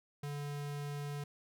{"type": "tone", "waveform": "square", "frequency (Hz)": 144.6, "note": "D3", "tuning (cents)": -27, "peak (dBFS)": -39, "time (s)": [0.23, 1.24], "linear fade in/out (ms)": 5, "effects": []}